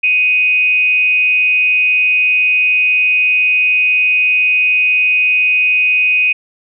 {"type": "tone with frequency modulation", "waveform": "sine", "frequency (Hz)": 2503, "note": "D#7", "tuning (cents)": 10, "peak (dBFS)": -9, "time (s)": [0.03, 6.33], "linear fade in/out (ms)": 10, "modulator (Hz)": 284, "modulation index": 0.29, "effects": []}